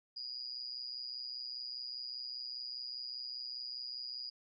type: tone with amplitude modulation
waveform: sine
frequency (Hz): 4878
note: D#8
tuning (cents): -35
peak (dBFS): -37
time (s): 0.16-4.3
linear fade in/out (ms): 10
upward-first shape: sine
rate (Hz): 125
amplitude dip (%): 80
effects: none